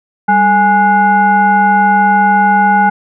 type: tone with frequency modulation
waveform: sine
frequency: 830.6 Hz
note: G#5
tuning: in tune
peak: -6 dBFS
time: 0.28-2.9 s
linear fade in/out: 10 ms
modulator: 634 Hz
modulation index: 0.84
effects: none